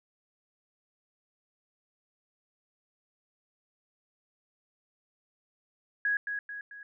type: tone with echo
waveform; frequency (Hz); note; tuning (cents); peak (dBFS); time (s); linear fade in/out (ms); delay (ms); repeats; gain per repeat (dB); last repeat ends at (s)
sine; 1661.2; G#6; 0; -25; 6.05-6.17; 2; 220; 3; -6; 6.83
effects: none